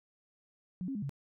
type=tone with pitch steps; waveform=sine; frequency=182.1 / 271 / 206.4 / 138.9 Hz; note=F#3 / C#4 / G#3 / C#3; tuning=-27 / -39 / -10 / +4 cents; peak=-34 dBFS; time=0.81-1.094 s; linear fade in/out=0 ms; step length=71 ms; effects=none